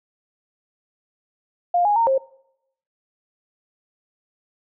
sine tone with pitch steps, 703 / 827 / 920 / 534 Hz, F5 / G#5 / A#5 / C5, +11 / -8 / -23 / +35 cents, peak -15 dBFS, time 1.74-2.18 s, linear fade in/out 5 ms, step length 110 ms, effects noise-tail reverb RT60 0.8 s tail -24 dB re dry

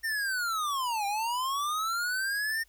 square linear two-way sweep, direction down then up, 1832 to 790 to 1832 Hz, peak -29 dBFS, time 0.03-2.64 s, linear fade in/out 20 ms, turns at 1.06 s, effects added 50 Hz sine -63 dBFS peak until 2.68 s + white hiss -66 dBFS RMS until 2.68 s

